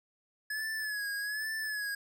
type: tone with vibrato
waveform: square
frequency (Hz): 1700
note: G#6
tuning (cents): +40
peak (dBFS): -34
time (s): 0.5-1.95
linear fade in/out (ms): 5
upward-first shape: sine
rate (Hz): 1.2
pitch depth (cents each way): 65
effects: none